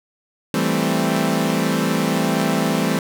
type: chord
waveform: sawtooth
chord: A minor seventh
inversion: second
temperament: equal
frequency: 164.81 / 196 / 220 / 261.6 Hz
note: E3 / G3 / A3 / C4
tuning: 0 / 0 / 0 / 0 cents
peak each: -19 dBFS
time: 0.54-2.99 s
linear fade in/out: 2 ms
effects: none